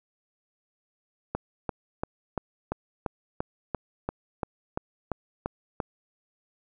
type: click train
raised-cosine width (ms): 1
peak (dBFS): -14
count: 14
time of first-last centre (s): 1.35-5.802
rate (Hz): 2.92
effects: none